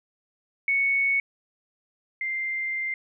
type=tone pair in turn; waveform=sine; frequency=2217 / 2093 Hz; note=C#7 / C7; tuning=0 / 0 cents; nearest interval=minor second; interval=100 cents; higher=first; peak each=-20 / -26 dBFS; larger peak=first; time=0.68-1.2 / 2.21-2.94 s; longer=second; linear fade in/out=2 ms; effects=none